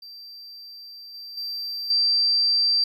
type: tone with level steps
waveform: triangle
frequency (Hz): 4693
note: D8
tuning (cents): -2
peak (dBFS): -38 / -35 / -27 / -14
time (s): 0.02-2.84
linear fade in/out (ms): 5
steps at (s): 1.14 / 1.37 / 1.9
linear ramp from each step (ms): 5
effects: tanh soft clip ceiling -16 dBFS